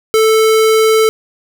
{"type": "tone", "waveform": "square", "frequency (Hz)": 440, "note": "A4", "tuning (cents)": 0, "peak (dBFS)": -8, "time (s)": [0.14, 1.09], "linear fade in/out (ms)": 0, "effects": []}